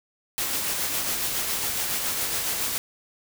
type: noise with tremolo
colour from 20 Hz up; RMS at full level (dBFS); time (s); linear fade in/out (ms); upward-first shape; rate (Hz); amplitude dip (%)
white; -26; 0.38-2.78; 0; sine; 7.2; 30
effects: none